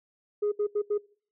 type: tone bursts at uneven times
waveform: sine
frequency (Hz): 415.3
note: G#4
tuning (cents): 0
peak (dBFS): -22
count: 4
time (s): 0.42-0.52 / 0.59-0.67 / 0.75-0.82 / 0.9-0.98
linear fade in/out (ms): 10
effects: noise-tail reverb RT60 0.5 s tail -24 dB re dry + tanh soft clip ceiling -21 dBFS